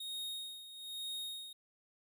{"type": "tone with tremolo", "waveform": "45% pulse", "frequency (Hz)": 3729, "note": "A#7", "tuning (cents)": 0, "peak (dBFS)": -39, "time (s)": [0, 1.53], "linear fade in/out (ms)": 5, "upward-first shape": "sine", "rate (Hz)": 1.1, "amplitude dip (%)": 70, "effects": []}